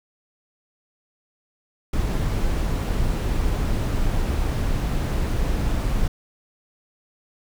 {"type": "noise", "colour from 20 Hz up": "brown", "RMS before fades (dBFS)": -22, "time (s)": [1.93, 6.08], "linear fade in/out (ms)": 5, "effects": []}